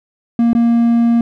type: tone with dropouts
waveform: triangle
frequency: 233.9 Hz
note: A#3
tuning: 6 cents sharp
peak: -7 dBFS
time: 0.39-1.21 s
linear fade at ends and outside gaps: 2 ms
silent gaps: 0.532-0.55 s
effects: none